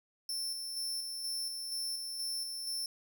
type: tone with tremolo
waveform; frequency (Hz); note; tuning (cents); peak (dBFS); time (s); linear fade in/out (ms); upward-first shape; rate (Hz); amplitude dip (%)
sawtooth; 5360; E8; +28; -32; 0.29-2.86; 2; square; 2.1; 35
effects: none